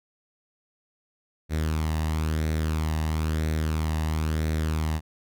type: tone with flanger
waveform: sawtooth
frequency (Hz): 78.4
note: D#2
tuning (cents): +14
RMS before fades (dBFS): -26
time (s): 1.49-5.01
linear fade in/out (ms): 50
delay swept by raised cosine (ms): 0.5 to 1.08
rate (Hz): 1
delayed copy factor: +0.5
effects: none